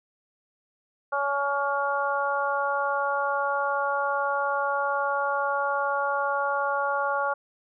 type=harmonic tone; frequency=281.4 Hz; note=C#4; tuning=26 cents sharp; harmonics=2 / 3 / 4 / 5; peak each=-29 / -29 / -29 / -29 dBFS; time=1.12-7.34 s; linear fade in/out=10 ms; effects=none